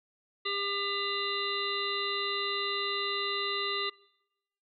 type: harmonic tone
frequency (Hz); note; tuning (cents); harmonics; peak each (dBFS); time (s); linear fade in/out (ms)
400; G4; +35; 1 / 3 / 5 / 7 / 9 / 10; -37 / -36 / -37 / -37 / -38 / -36; 0.45-3.9; 10
effects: noise-tail reverb RT60 0.9 s tail -24 dB re dry